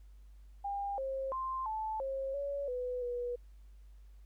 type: tone with pitch steps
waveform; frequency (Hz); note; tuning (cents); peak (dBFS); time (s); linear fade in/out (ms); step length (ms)
sine; 802 / 535 / 1048 / 872 / 538 / 564 / 498.3 / 486.3; G5 / C5 / C6 / A5 / C5 / C#5 / B4 / B4; +39 / +38 / +2 / -16 / +48 / +30 / +15 / -27; -34; 0.64-3.36; 10; 340
effects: added 50 Hz sine -52 dBFS peak until 4.25 s + pink hiss -75 dBFS RMS until 4.25 s